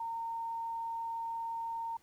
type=tone; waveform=sine; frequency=917 Hz; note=A#5; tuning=29 cents flat; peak=-35 dBFS; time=0-1.97 s; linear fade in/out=5 ms; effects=pink hiss -67 dBFS RMS until 2.02 s